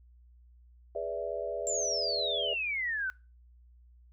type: chord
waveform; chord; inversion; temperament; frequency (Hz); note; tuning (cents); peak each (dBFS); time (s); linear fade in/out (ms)
sine; E dominant seventh; first; equal with one note detuned; 415.3 / 493.9 / 583.3 / 659.3; G#4 / B4 / D5 / E5; 0 / 0 / -12 / 0; -39 / -38 / -36 / -36; 0.95-2.54; 5
type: exponential sweep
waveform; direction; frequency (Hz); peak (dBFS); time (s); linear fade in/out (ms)
sine; down; 7440 to 1480; -30; 1.67-3.1; 0
effects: noise-tail reverb RT60 0.3 s tail -22 dB re dry + added 60 Hz sine -55 dBFS peak until 4.12 s